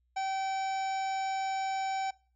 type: harmonic tone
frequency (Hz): 771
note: G5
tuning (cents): -29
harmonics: 1 / 2 / 3 / 4 / 5 / 6 / 7 / 9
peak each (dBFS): -30 / -45 / -42 / -53 / -51 / -56 / -50 / -49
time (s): 0.16-2.11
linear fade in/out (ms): 10
effects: noise-tail reverb RT60 0.4 s tail -23 dB re dry + added 61 Hz sine -70 dBFS peak until 2.35 s